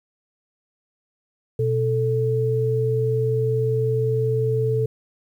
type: tone pair together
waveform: sine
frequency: 122.72 / 440 Hz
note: B2 / A4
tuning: -11 / 0 cents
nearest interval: octave + minor seventh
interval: 2211 cents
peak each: -21 dBFS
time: 1.59-4.86 s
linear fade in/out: 5 ms
effects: 9-bit